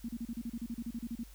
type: tone bursts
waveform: sine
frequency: 233.1 Hz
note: A#3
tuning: in tune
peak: -35 dBFS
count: 15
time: 0.04-1.236 s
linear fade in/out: 5 ms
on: 48 ms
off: 34 ms
effects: added 50 Hz sine -51 dBFS peak until 1.34 s + white hiss -60 dBFS RMS until 1.34 s